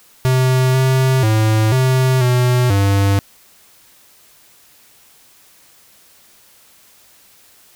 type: tone with pitch steps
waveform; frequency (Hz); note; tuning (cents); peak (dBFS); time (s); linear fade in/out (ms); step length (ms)
square; 129.2 / 131 / 109.2 / 129.9 / 124.4 / 99.2; C3 / C3 / A2 / C3 / B2 / G2; -21 / +2 / -13 / -12 / +13 / +21; -12; 0.25-3.19; 0; 490
effects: white hiss -49 dBFS RMS until 7.75 s